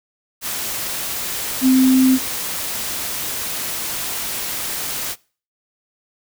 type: tone in noise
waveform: sine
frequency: 260 Hz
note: C4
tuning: 11 cents flat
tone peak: -10 dBFS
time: 1.61-2.19 s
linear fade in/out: 50 ms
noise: white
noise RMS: -25 dBFS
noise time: 0.41-5.16 s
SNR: +12 dB
effects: noise-tail reverb RT60 0.4 s tail -23 dB re dry